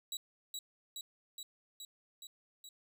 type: tone with echo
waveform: 25% pulse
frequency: 3900 Hz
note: B7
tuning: 23 cents flat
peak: -34 dBFS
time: 0.12-0.17 s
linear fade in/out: 2 ms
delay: 420 ms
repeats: 6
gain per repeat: -2 dB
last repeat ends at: 2.69 s
effects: none